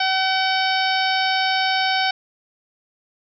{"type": "harmonic tone with a mistuned harmonic", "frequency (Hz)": 760, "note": "F#5", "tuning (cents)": 46, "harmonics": [1, 2, 3, 4, 5, 6, 7], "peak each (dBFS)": [-21, -24, -26, -27, -28, -29, -29], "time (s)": [0, 2.11], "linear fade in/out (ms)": 5, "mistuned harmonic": 5, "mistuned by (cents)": -25, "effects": []}